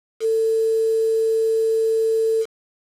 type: tone with quantisation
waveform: sine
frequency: 446.4 Hz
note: A4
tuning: 25 cents sharp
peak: -16 dBFS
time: 0.2-2.46 s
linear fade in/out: 50 ms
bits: 6
effects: low-pass 10000 Hz 12 dB/octave